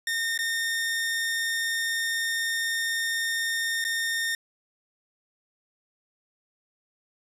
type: tone with dropouts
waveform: sawtooth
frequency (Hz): 1828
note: A#6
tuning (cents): -34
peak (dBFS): -22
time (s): 0.07-4.35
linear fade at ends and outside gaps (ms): 2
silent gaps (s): 0.377-0.389 / 3.842-3.849
effects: resampled to 32000 Hz